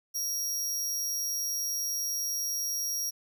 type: tone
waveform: sawtooth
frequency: 5650 Hz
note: F8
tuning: 19 cents sharp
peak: -27 dBFS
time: 0.14-3.11 s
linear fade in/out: 20 ms
effects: 11-bit